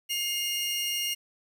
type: tone pair together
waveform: sawtooth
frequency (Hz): 2130 / 2836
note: C7 / F7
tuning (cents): +30 / +26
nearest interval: perfect fourth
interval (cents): 496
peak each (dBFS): -34 / -25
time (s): 0.09-1.15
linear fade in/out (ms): 20
effects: 10-bit